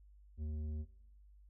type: tone with tanh clipping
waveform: triangle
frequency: 76.6 Hz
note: D#2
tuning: 27 cents flat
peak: -39 dBFS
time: 0.37-0.86 s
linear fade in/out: 50 ms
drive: 13 dB
effects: noise-tail reverb RT60 1.0 s tail -23 dB re dry + added 50 Hz sine -58 dBFS peak until 1.49 s